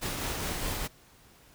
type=noise with tremolo; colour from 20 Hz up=pink; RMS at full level=-32 dBFS; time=0.01-0.88 s; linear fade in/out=20 ms; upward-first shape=triangle; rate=4.8 Hz; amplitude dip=30%; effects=pink hiss -58 dBFS RMS until 1.54 s

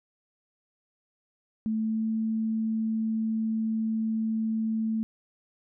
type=tone with pitch glide; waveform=sine; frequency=219.5 to 221.5 Hz; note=A3 to A3; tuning=-4 to +12 cents; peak=-25 dBFS; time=1.66-5.03 s; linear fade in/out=0 ms; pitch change=+16 cents; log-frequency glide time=1.76-2.08 s; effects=none

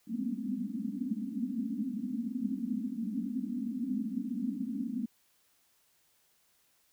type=band-pass noise; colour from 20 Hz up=white; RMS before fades=-35 dBFS; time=0.07-5.06 s; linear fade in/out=10 ms; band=200 to 270 Hz; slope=96 dB/octave; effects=white hiss -70 dBFS RMS until 6.92 s

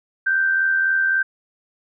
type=tone pair together; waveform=sine; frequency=1480 / 1563.7 Hz; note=F#6 / G6; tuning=0 / -5 cents; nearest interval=minor second; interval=95 cents; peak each=-28 / -16 dBFS; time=0.26-1.23 s; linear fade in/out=10 ms; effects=none

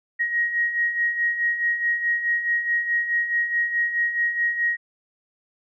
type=beating tone pair; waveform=sine; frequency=1884 / 1888.7 Hz; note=A#6 / A#6; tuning=+18 / +22 cents; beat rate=4.7 Hz; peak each=-28 / -21 dBFS; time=0.19-4.77 s; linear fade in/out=20 ms; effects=none

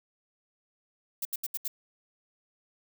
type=noise bursts; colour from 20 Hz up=violet; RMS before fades=-32 dBFS; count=5; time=1.22-1.68 s; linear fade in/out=5 ms; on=32 ms; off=75 ms; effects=none

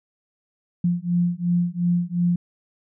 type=beating tone pair; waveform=sine; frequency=173.4 / 176.2 Hz; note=F3 / F3; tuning=-12 / +16 cents; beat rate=2.8 Hz; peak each=-22 dBFS; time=0.84-2.36 s; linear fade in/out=5 ms; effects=none

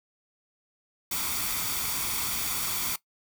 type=noise with comb filter; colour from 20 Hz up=white; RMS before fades=-30 dBFS; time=1.11-2.96 s; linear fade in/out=5 ms; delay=0.87 ms; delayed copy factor=+0.55; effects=noise-tail reverb RT60 0.1 s tail -18 dB re dry

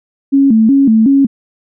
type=tone with vibrato; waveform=sine; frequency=246.9 Hz; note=B3; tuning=in tune; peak=-5 dBFS; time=0.32-1.27 s; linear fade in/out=20 ms; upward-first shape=square; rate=2.7 Hz; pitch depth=190 cents each way; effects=none

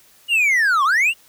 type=linear two-way sweep; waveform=triangle; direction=down then up; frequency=2911 to 1046.5 to 2911 Hz; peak=-12 dBFS; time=0.28-1.14 s; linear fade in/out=50 ms; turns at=0.84 s; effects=white hiss -52 dBFS RMS until 1.28 s

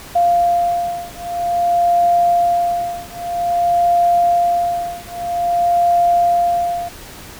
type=beating tone pair; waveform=sine; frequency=696 / 696.51 Hz; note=F5 / F5; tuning=-6 / -5 cents; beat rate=0.51 Hz; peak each=-16 / -16 dBFS; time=0.15-6.89 s; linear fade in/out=10 ms; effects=pink hiss -36 dBFS RMS until 7.39 s

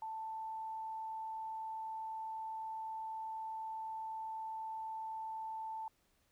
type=tone; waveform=sine; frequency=884 Hz; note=A5; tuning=8 cents sharp; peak=-40 dBFS; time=0.02-5.88 s; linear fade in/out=2 ms; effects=pink hiss -75 dBFS RMS until 6.31 s

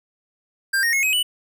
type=tone with pitch steps; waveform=square; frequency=1589 / 1857.2 / 2171 / 2537 / 2965 Hz; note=G6 / A#6 / C#7 / D#7 / F#7; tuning=+23 / -7 / -37 / +33 / +3 cents; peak=-18 dBFS; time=0.73-1.23 s; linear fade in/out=10 ms; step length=100 ms; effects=none

